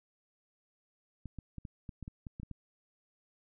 clicks, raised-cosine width 5 ms, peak -30 dBFS, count 11, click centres 1.257 / 1.387 / 1.583 / 1.652 / 1.892 / 2.027 / 2.079 / 2.268 / 2.399 / 2.432 / 2.513 s, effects none

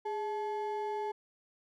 triangle ring-modulated tone, 640 Hz, D#5, 49 cents sharp, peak -28 dBFS, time 0.05-1.12 s, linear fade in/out 10 ms, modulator 226 Hz, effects none

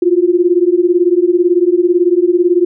sine beating tone pair, 343.8 / 361.8 Hz, F4 / F#4, -27 / -39 cents, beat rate 18 Hz, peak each -11 dBFS, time 0.02-2.65 s, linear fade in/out 5 ms, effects none

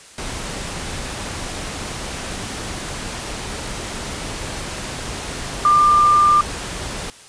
sine tone in noise, 1194 Hz, D6, 28 cents sharp, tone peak -10 dBFS, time 5.65-6.41 s, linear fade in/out 2 ms, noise pink, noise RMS -28 dBFS, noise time 0.18-7.1 s, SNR +15 dB, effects white hiss -43 dBFS RMS until 7.28 s + resampled to 22050 Hz

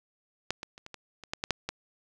clicks, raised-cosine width 0.2 ms, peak -11 / -20 / -30 / -26 / -24 / -27 / -14 / -13 / -8 / -15 dBFS, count 10, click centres 0.506 / 0.631 / 0.779 / 0.864 / 0.943 / 1.237 / 1.335 / 1.439 / 1.507 / 1.69 s, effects none

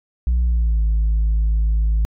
sine tone with pitch glide, 60.4 to 53.81 Hz, B1 to A1, -38 to -38 cents, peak -12 dBFS, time 0.27-2.05 s, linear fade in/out 0 ms, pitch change -200 cents, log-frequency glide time 0.43-0.83 s, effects tanh soft clip ceiling -13 dBFS

